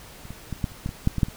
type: clicks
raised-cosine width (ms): 5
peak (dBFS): -30 / -23 / -17 / -11 / -30 / -15 / -19 / -7 / -14 / -6 / -22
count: 11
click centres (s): 0.254 / 0.306 / 0.527 / 0.642 / 0.719 / 0.861 / 0.891 / 1.074 / 1.183 / 1.232 / 1.285
effects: pink hiss -45 dBFS RMS until 1.36 s